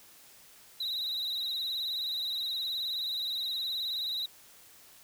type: tone with vibrato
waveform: triangle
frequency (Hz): 3891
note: B7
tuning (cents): -27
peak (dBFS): -30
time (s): 0.8-4.26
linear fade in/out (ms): 5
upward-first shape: sine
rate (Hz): 19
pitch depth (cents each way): 64
effects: white hiss -56 dBFS RMS until 5.03 s